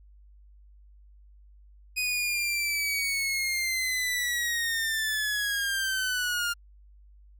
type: linear sweep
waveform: sawtooth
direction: down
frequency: 2500 to 1400 Hz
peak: -23 dBFS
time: 1.96-6.54 s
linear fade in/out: 20 ms
effects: added 50 Hz sine -51 dBFS peak until 7.39 s